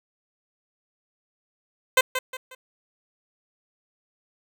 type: tone with echo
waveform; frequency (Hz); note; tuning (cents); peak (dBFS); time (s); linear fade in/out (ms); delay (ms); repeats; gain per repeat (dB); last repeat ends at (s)
10% pulse; 515; C5; -28; -6; 1.97-2.01; 5; 180; 3; -9; 2.55
effects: none